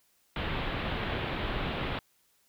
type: low-pass noise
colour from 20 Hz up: pink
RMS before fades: -33 dBFS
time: 0.36-1.99 s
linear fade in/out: 2 ms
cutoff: 3700 Hz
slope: 48 dB/octave
effects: white hiss -69 dBFS RMS until 2.48 s